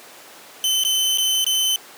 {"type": "tone with dropouts", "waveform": "sawtooth", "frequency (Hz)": 3055, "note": "G7", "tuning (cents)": -45, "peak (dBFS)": -14, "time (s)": [0.64, 1.76], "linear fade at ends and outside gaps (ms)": 1, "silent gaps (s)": [[0.837, 0.849], [1.175, 1.183], [1.444, 1.465]], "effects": ["pink hiss -42 dBFS RMS until 1.97 s", "high-pass 400 Hz 12 dB/octave"]}